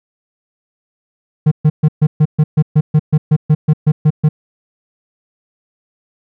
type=tone bursts; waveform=triangle; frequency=152.6 Hz; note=D#3; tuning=33 cents flat; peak=-4 dBFS; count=16; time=1.46-4.29 s; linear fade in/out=10 ms; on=55 ms; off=130 ms; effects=none